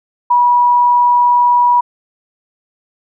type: tone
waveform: sine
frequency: 971 Hz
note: B5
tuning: 30 cents flat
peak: -7 dBFS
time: 0.3-1.81 s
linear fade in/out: 10 ms
effects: none